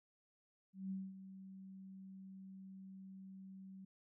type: tone with ADSR envelope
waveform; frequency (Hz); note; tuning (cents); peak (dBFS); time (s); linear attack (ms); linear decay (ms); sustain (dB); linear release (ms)
sine; 191.2; G3; -43; -39; 0.73-3.85; 180; 220; -12; 6
effects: none